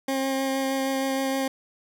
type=tone with vibrato; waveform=20% pulse; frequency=268.1 Hz; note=C4; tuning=42 cents sharp; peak=-19 dBFS; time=0.08-1.48 s; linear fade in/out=5 ms; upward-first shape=sine; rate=6.4 Hz; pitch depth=11 cents each way; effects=none